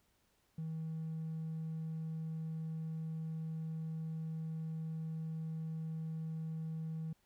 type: tone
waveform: triangle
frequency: 160 Hz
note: D#3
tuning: 49 cents sharp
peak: -35 dBFS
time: 0.58-7.13 s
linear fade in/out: 5 ms
effects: tanh soft clip ceiling -34 dBFS + pink hiss -75 dBFS RMS until 7.25 s